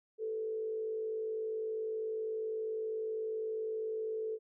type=tone with frequency modulation; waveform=sine; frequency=440 Hz; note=A4; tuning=in tune; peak=-34 dBFS; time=0.18-4.39 s; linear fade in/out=50 ms; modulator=52.2 Hz; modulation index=0.39; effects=none